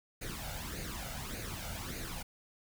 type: noise with flanger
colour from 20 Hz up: pink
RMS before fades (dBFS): -41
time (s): 0.21-2.23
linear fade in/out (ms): 10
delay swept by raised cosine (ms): 0.45 to 1.41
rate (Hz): 1.7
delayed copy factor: +0.65
effects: none